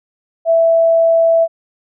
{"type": "tone", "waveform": "sine", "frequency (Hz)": 661, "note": "E5", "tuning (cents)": 5, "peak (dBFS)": -8, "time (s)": [0.45, 1.48], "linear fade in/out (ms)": 50, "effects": []}